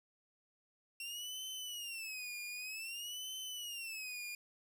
sawtooth tone with vibrato, 2722 Hz, F7, 45 cents flat, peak -39 dBFS, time 1-4.35 s, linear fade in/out 2 ms, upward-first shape sine, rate 0.53 Hz, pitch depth 200 cents each way, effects 11-bit

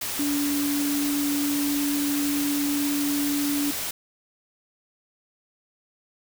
sine tone in noise, 287.4 Hz, D4, 37 cents flat, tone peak -23 dBFS, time 0.19-3.71 s, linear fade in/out 5 ms, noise white, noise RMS -30 dBFS, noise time 0.01-3.91 s, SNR +4 dB, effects none

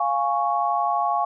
sine chord, Db major, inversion first, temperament equal, 698.5 / 830.6 / 1108.7 Hz, F5 / Ab5 / Db6, 0 / 0 / 0 cents, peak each -24 dBFS, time 0-1.25 s, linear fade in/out 5 ms, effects none

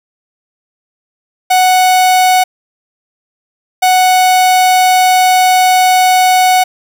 45% pulse tone pair in turn, 740 / 740 Hz, F#5 / F#5, 0 / 0 cents, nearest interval unison, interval 0 cents, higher neither, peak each -6 dBFS, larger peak neither, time 1.5-2.44 / 3.82-6.64 s, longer second, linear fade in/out 10 ms, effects none

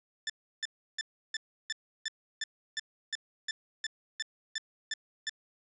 15% pulse tone bursts, 1765 Hz, A6, 5 cents sharp, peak -25 dBFS, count 15, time 0.27-5.295 s, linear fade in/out 2 ms, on 27 ms, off 330 ms, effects resampled to 16000 Hz + 10-bit

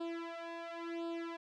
sawtooth tone with flanger, 335.5 Hz, E4, 31 cents sharp, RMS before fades -42 dBFS, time 0-1.37 s, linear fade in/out 10 ms, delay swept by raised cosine 0.24 to 1.84 ms, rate 0.94 Hz, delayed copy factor +0.95, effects low-pass 3000 Hz 12 dB/octave

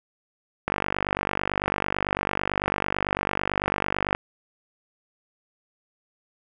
click train, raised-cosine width 0.5 ms, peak -8 dBFS, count 171, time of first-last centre 0.68-4.149 s, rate 49 Hz, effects none

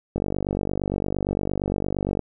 click train, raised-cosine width 2 ms, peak -11 dBFS, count 100, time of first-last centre 0.16-2.193 s, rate 48.7 Hz, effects none

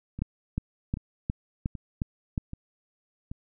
two click trains, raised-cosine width 5 ms, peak -24 / -15 dBFS, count 5 / 7, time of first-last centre 0.19-3.315 / 0.22-2.378 s, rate 1.28 / 2.78 Hz, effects none

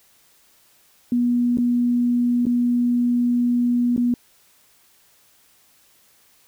sine tone with dropouts, 242.3 Hz, B3, 33 cents flat, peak -16 dBFS, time 1.12-4.14 s, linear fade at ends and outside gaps 2 ms, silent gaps 1.573-1.584 / 2.455-2.466 / 3.964-3.977 s, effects white hiss -57 dBFS RMS until 6.47 s

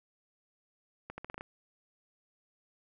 accelerating click train, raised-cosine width 0.5 ms, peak -26 dBFS, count 7, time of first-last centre 1.1-1.409 s, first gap 80 ms, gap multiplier 0.82, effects none

